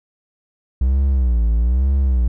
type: tone with vibrato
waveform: triangle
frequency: 61.74 Hz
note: B1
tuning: in tune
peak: -11 dBFS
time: 0.81-2.28 s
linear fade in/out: 5 ms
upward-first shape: sine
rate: 1.1 Hz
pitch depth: 180 cents each way
effects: none